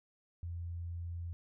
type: tone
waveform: sine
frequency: 85.6 Hz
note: F2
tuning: 34 cents flat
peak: -38 dBFS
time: 0.43-1.33 s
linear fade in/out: 0 ms
effects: none